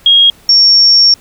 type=tone pair in turn; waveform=sine; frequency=3270 / 5499 Hz; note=G#7 / F8; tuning=-28 / -28 cents; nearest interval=major sixth; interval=900 cents; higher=second; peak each=-3 dBFS; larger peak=neither; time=0.06-0.3 / 0.49-1.14 s; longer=second; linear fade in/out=2 ms; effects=pink hiss -43 dBFS RMS until 1.2 s